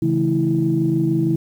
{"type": "tone cluster", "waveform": "sine", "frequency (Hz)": [138.2, 164.6, 215.8, 327], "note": ["C#3", "E3", "A3", "E4"], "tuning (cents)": [-5, -2, -33, -14], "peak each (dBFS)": [-21, -21, -27, -18], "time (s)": [0.02, 1.36], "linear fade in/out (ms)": 5, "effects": ["tanh soft clip ceiling -6 dBFS", "8-bit"]}